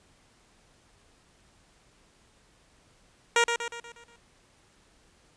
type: tone with echo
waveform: 10% pulse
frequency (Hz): 470.1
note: A#4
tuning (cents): +15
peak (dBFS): -11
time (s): 3.36-3.44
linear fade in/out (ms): 2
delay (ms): 120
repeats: 6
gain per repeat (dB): -6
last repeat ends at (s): 4.16
effects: pink hiss -62 dBFS RMS until 5.36 s + resampled to 22050 Hz